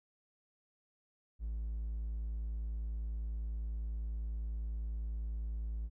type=tone; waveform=triangle; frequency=55 Hz; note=A1; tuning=in tune; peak=-33 dBFS; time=1.39-5.9 s; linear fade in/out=50 ms; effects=tanh soft clip ceiling -29 dBFS